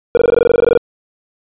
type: tone bursts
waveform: triangle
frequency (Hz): 475.7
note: A#4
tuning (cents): +35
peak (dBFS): -4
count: 15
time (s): 0.15-0.774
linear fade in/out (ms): 0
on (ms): 22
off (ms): 21
effects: resampled to 8000 Hz